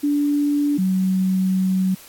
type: tone pair in turn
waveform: sine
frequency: 290 / 187.84 Hz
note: D4 / F#3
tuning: -22 / +26 cents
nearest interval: minor sixth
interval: 752 cents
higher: first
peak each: -16 dBFS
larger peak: neither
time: 0.03-0.78 / 0.78-1.95 s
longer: second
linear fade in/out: 10 ms
effects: white hiss -44 dBFS RMS until 2.08 s + AAC 64 kbps